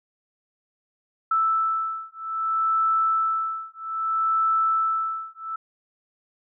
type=beating tone pair; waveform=sine; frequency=1318.5 / 1319.12 Hz; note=E6 / E6; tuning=0 / +1 cents; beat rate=0.62 Hz; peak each=-24 dBFS; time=1.31-5.56 s; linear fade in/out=5 ms; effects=none